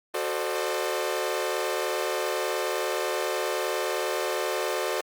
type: chord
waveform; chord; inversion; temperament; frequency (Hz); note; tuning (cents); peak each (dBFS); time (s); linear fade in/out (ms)
sawtooth; D dominant seventh; first; equal with one note detuned; 370 / 440 / 523.3 / 602.4; F#4 / A4 / C5 / D5; 0 / 0 / 0 / +44; -28; 0.14-5.01; 5
effects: Opus 32 kbps